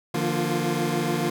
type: tone cluster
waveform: 25% pulse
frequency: 148.7 / 172.6 / 232.4 / 352.2 Hz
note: D3 / F3 / A#3 / F4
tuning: +22 / -20 / -5 / +15 cents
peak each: -25 dBFS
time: 0.14-1.3 s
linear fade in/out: 5 ms
effects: none